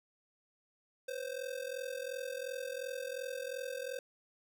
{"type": "ring-modulated tone", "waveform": "square", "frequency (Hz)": 520, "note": "C5", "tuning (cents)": -11, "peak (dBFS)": -36, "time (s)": [1.08, 3.99], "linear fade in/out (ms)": 2, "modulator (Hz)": 21.4, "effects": []}